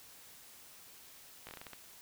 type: slowing click train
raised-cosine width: 0.3 ms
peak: -30 dBFS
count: 8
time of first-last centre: 1.47-1.733 s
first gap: 18 ms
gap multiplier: 1.24
effects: white hiss -56 dBFS RMS until 2.01 s